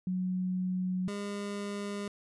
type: tone pair in turn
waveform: sine / 25% pulse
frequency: 183.9 / 203.1 Hz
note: F#3 / G#3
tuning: -10 / -38 cents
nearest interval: major second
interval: 172 cents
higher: second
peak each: -29 / -31 dBFS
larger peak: first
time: 0.07-1.08 / 1.08-2.08 s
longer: first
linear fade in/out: 2 ms
effects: resampled to 24000 Hz